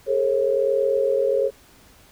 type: tone cluster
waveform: sine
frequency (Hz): 412.7 / 453.8 / 542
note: G#4 / A#4 / C#5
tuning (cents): -11 / -47 / -39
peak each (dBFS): -23 / -24 / -20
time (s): 0.06-1.51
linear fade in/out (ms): 50
effects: pink hiss -52 dBFS RMS until 2.11 s